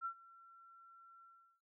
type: tone with ADSR envelope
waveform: sine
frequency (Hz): 1355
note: E6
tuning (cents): +47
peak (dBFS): -36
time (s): 0.01-1.61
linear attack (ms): 45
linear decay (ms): 80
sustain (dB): -22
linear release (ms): 380
effects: noise-tail reverb RT60 0.1 s tail -19 dB re dry